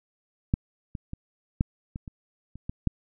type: clicks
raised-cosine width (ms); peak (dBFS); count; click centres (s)
5; -9 / -21 / -22 / -9 / -22 / -26 / -29 / -19 / -10; 9; 0.539 / 0.952 / 1.134 / 1.609 / 1.959 / 2.078 / 2.556 / 2.695 / 2.873
effects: none